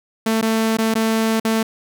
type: tone with dropouts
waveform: sawtooth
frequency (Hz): 222.7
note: A3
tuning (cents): +21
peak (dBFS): -12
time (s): 0.26-1.63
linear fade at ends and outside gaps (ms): 5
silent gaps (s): 0.414-0.424 / 0.771-0.785 / 0.941-0.953 / 1.399-1.448
effects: none